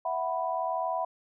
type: chord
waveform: sine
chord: E suspended second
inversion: none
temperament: equal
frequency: 659.3 / 740 / 987.8 Hz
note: E5 / F#5 / B5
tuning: 0 / 0 / 0 cents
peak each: -32 dBFS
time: 0.05-1.05 s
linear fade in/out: 5 ms
effects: none